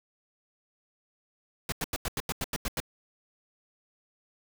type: noise bursts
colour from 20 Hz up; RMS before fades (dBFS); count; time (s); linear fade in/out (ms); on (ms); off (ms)
pink; -31; 10; 1.69-2.802; 2; 32; 88
effects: none